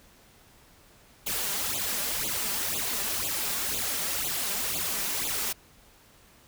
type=noise with flanger; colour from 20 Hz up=white; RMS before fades=-30 dBFS; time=1.26-5.53 s; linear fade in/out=10 ms; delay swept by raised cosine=0.27 to 5.07 ms; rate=2 Hz; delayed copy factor=+0.95; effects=pink hiss -57 dBFS RMS until 6.47 s